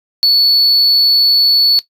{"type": "tone", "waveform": "triangle", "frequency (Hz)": 4434, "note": "C#8", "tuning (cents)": 0, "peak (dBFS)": -4, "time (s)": [0.23, 1.79], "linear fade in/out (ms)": 0, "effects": ["noise-tail reverb RT60 0.1 s tail -17 dB re dry", "tanh soft clip ceiling -3 dBFS"]}